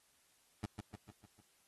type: tone with echo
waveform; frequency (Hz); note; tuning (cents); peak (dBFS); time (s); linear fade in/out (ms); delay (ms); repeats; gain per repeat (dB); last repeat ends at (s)
20% pulse; 103.83; G#2; 0; -32; 0.63-0.66; 5; 150; 5; -5; 1.41
effects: white hiss -72 dBFS RMS until 1.67 s + AAC 32 kbps